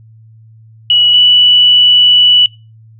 sine tone pair in turn, 2931 / 2957 Hz, F#7 / F#7, -17 / -2 cents, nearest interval unison, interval 15 cents, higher second, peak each -5 / -3 dBFS, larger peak second, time 0.9-1.14 / 1.14-2.46 s, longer second, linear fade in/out 2 ms, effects noise-tail reverb RT60 0.3 s tail -24 dB re dry + added 111 Hz sine -37 dBFS peak until 2.99 s

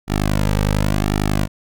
sawtooth tone with flanger, 51 Hz, G#1, 31 cents flat, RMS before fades -18 dBFS, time 0.07-1.48 s, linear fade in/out 50 ms, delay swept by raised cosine 1.9 to 2.9 ms, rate 0.91 Hz, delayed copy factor -0.95, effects none

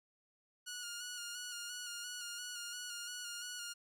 10% pulse tone with vibrato, 1440 Hz, F#6, 47 cents flat, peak -34 dBFS, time 0.66-3.74 s, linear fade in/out 20 ms, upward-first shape square, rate 2.9 Hz, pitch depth 29 cents each way, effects none

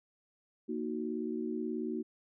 sine chord, D# minor, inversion second, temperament equal, 233.1 / 311.1 / 370 Hz, A#3 / D#4 / F#4, 0 / 0 / 0 cents, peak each -37 / -38 / -38 dBFS, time 0.68-2.03 s, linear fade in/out 20 ms, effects none

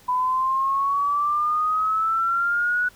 sine exponential sweep, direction up, 994 to 1480 Hz, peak -19 dBFS, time 0.08-2.89 s, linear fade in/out 10 ms, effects pink hiss -52 dBFS RMS until 2.95 s

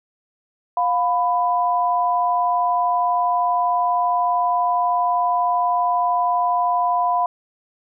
sine tone pair together, 708 / 995.4 Hz, F5 / B5, +23 / +13 cents, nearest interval tritone, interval 590 cents, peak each -19 dBFS, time 0.77-7.26 s, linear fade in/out 2 ms, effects none

